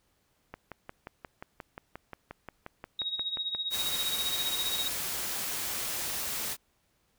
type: click train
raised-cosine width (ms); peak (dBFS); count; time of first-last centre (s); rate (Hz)
0.5; -25; 18; 0.54-3.549; 5.65
type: tone with tremolo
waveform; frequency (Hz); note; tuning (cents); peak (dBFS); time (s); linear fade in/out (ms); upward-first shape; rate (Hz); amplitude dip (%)
sine; 3783; A#7; +25; -28; 2.99-4.88; 2; sine; 15; 70
type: noise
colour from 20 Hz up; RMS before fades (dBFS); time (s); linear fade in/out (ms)
white; -34; 3.7-6.57; 50
effects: pink hiss -72 dBFS RMS until 7.18 s